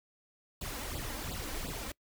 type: noise with flanger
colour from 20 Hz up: pink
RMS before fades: -39 dBFS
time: 0.61-1.92 s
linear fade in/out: 5 ms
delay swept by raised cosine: 0.24 to 3.84 ms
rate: 2.8 Hz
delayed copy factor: +1
effects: noise-tail reverb RT60 0.1 s tail -24 dB re dry